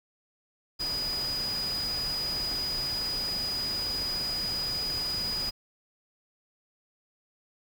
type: tone in noise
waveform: sine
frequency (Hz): 4937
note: D#8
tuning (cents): -14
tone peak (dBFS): -29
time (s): 0.79-5.51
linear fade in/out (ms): 20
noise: pink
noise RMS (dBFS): -39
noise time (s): 0.79-5.51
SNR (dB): +7
effects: none